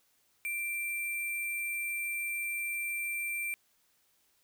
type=tone with sample-and-hold; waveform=sine; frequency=2356 Hz; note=D7; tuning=5 cents sharp; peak=-32 dBFS; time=0.45-3.54 s; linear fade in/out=0 ms; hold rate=11025 Hz; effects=white hiss -71 dBFS RMS until 4.43 s